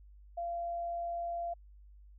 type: tone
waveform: sine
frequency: 687 Hz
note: F5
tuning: 29 cents flat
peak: -34 dBFS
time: 0.37-1.54 s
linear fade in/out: 10 ms
effects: added 50 Hz sine -53 dBFS peak until 2.18 s